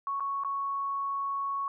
sine tone with dropouts, 1108.7 Hz, C#6, in tune, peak -29 dBFS, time 0.07-1.68 s, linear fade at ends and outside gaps 1 ms, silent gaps 0.198-0.205 / 0.436-0.447 s, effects none

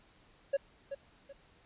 triangle tone with echo, 554.4 Hz, C#5, in tune, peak -24 dBFS, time 0.53-0.57 s, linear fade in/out 10 ms, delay 380 ms, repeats 2, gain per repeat -10 dB, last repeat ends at 1.33 s, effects pink hiss -64 dBFS RMS until 1.65 s + resampled to 8000 Hz

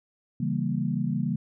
sine chord, C# diminished seventh, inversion none, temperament equal, 138.59 / 164.81 / 196 / 233.1 Hz, C#3 / E3 / G3 / Bb3, 0 / 0 / 0 / 0 cents, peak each -30 dBFS, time 0.4-1.36 s, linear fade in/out 5 ms, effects none

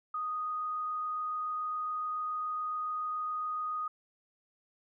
sine tone with frequency modulation, 1242 Hz, D#6, 3 cents flat, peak -32 dBFS, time 0.14-3.88 s, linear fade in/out 5 ms, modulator 27.1 Hz, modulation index 0.25, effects none

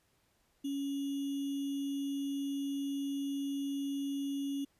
sine tone with sample-and-hold, 278.9 Hz, C#4, 11 cents sharp, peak -33 dBFS, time 0.64-4.65 s, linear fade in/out 10 ms, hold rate 3150 Hz, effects pink hiss -73 dBFS RMS until 4.79 s + resampled to 32000 Hz

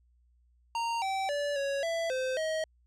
square tone with pitch steps, 927 / 772 / 578 / 556 / 665 / 517 / 633 Hz, A#5 / G5 / D5 / C#5 / E5 / C5 / D#5, -10 / -27 / -28 / +5 / +15 / -21 / +30 cents, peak -30 dBFS, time 0.75-2.64 s, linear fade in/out 2 ms, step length 270 ms, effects added 60 Hz sine -63 dBFS peak until 2.86 s + low-pass 7000 Hz 12 dB/octave

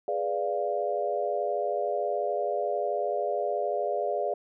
sine chord, G# diminished seventh, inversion none, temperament equal, 415.3 / 493.9 / 587.3 / 698.5 Hz, G#4 / B4 / D5 / F5, 0 / 0 / 0 / 0 cents, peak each -32 / -34 / -30 / -31 dBFS, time 0.08-4.34 s, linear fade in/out 2 ms, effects none

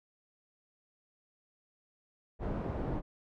pink low-pass noise, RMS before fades -35 dBFS, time 2.39-3.02 s, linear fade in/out 50 ms, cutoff 710 Hz, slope 12 dB/octave, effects none

